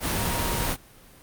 sine tone in noise, 940 Hz, A#5, 14 cents sharp, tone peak -33 dBFS, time 0.16-0.7 s, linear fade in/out 50 ms, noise pink, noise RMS -26 dBFS, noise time 0-0.77 s, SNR -10 dB, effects pink hiss -51 dBFS RMS until 1.22 s + Opus 32 kbps

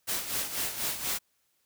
white noise with tremolo, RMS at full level -30 dBFS, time 0.07-1.19 s, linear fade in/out 20 ms, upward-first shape sine, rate 4.1 Hz, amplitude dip 65%, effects white hiss -73 dBFS RMS until 1.65 s

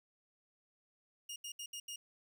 20% pulse tone bursts at uneven times, 2845 Hz, F7, 31 cents sharp, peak -38 dBFS, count 5, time 1.29-1.36 / 1.44-1.52 / 1.59-1.66 / 1.73-1.8 / 1.88-1.96 s, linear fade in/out 5 ms, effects none

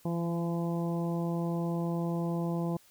harmonic tone with a mistuned harmonic, 170 Hz, F3, 46 cents flat, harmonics 1 / 2 / 3 / 4 / 5 / 6, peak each -30 / -36 / -40 / -42 / -44 / -46 dBFS, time 0.05-2.77 s, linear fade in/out 5 ms, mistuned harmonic 1, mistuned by -16 cents, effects white hiss -61 dBFS RMS until 2.9 s

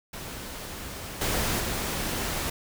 pink noise with level steps, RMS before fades -38 / -27 / -30 dBFS, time 0.13-2.5 s, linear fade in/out 5 ms, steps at 1.21 / 1.6 s, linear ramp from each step 5 ms, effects none

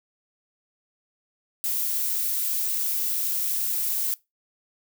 violet noise, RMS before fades -26 dBFS, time 1.64-4.14 s, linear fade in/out 0 ms, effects noise-tail reverb RT60 0.2 s tail -21 dB re dry

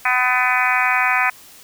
harmonic tone with a mistuned harmonic, 251.5 Hz, B3, 32 cents sharp, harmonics 3 / 4 / 5 / 6 / 7 / 8 / 9 / 10, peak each -23 / -23 / -23 / -23 / -23 / -23 / -23 / -23 dBFS, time 0.05-1.3 s, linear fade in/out 5 ms, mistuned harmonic 10, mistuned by -22 cents, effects white hiss -44 dBFS RMS until 1.63 s

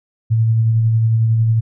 sine tone with tremolo, 112.7 Hz, A2, 42 cents sharp, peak -10 dBFS, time 0.3-1.61 s, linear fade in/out 20 ms, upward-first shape sine, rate 11 Hz, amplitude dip 25%, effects none

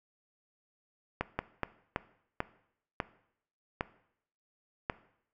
slowing click train, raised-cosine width 0.5 ms, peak -15 dBFS, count 8, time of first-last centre 1.21-4.899 s, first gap 180 ms, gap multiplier 1.35, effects noise-tail reverb RT60 0.7 s tail -17 dB re dry

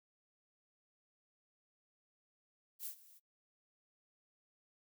violet noise with ADSR envelope, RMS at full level -42 dBFS, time 2.79-3.2 s, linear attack 64 ms, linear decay 96 ms, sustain -20 dB, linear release 26 ms, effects noise-tail reverb RT60 0.1 s tail -23 dB re dry

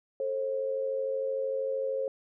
sine tone pair together, 441.1 / 534.2 Hz, A4 / C5, +4 / +36 cents, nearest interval minor third, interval 332 cents, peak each -35 / -29 dBFS, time 0.2-2.08 s, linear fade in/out 2 ms, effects none

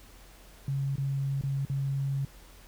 sine tone with dropouts, 137.4 Hz, C#3, 15 cents flat, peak -27 dBFS, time 0.68-2.25 s, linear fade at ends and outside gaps 2 ms, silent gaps 0.957-0.981 / 1.412-1.436 / 1.651-1.698 s, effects added 44 Hz sine -52 dBFS peak until 2.67 s + pink hiss -55 dBFS RMS until 2.67 s

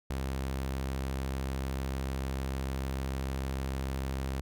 sawtooth tone, 66.7 Hz, C2, 34 cents sharp, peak -28 dBFS, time 0.1-4.41 s, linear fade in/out 5 ms, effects none

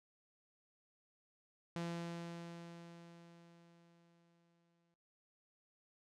sawtooth tone with exponential decay, 170 Hz, F3, 46 cents flat, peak -35 dBFS, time 1.76-4.94 s, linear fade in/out 0 ms, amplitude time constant 690 ms, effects noise-tail reverb RT60 0.3 s tail -20 dB re dry + low-pass 7000 Hz 12 dB/octave

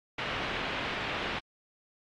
white low-pass noise, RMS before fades -35 dBFS, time 0.18-1.39 s, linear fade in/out 5 ms, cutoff 3000 Hz, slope 24 dB/octave, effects AAC 48 kbps

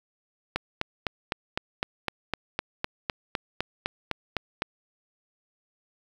click train, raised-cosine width 0.3 ms, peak -10 dBFS, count 17, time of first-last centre 0.56-4.621 s, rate 3.94 Hz, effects 7-bit

